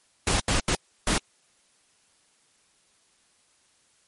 pink noise bursts at uneven times, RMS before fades -23 dBFS, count 4, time 0.27-0.4 / 0.48-0.6 / 0.68-0.75 / 1.07-1.18 s, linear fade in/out 2 ms, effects white hiss -64 dBFS RMS until 4.07 s + MP3 48 kbps

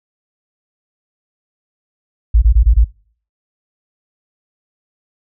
sine tone bursts, 55 Hz, A1, in tune, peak -5 dBFS, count 5, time 2.34-2.845 s, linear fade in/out 10 ms, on 81 ms, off 25 ms, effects noise-tail reverb RT60 0.5 s tail -24 dB re dry

